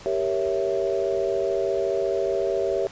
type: chord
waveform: sine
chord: G diminished seventh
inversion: none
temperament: equal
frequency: 392 / 466.2 / 554.4 / 659.3 Hz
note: G4 / Bb4 / Db5 / Fb5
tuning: 0 / 0 / 0 / 0 cents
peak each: -25 / -29 / -27 / -28 dBFS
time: 0.06-2.87 s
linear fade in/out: 0 ms
effects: pink hiss -44 dBFS RMS until 2.91 s + resampled to 16000 Hz